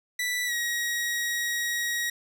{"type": "tone with pitch glide", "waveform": "sawtooth", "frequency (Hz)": [1972, 1897.1], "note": ["B6", "A#6"], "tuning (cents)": [-3, 30], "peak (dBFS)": -23, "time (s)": [0.19, 2.1], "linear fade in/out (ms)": 5, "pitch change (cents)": -67, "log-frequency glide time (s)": [0.46, 0.53], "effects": []}